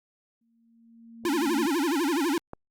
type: tone with exponential growth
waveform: sine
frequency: 230 Hz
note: A#3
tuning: 23 cents flat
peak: -28 dBFS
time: 0.41-1.66 s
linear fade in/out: 5 ms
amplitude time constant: 270 ms
type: tone with vibrato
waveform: square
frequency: 310 Hz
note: D#4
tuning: 6 cents flat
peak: -24 dBFS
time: 1.25-2.38 s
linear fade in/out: 2 ms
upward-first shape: sine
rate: 12 Hz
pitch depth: 240 cents each way
type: click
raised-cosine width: 1 ms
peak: -23 dBFS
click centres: 2.534 s
effects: Opus 48 kbps